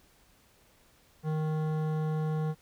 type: tone with hard clipping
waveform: sine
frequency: 155.56 Hz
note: D#3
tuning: in tune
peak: -30 dBFS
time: 1.23-2.55 s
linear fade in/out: 50 ms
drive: 14 dB
effects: pink hiss -63 dBFS RMS until 2.61 s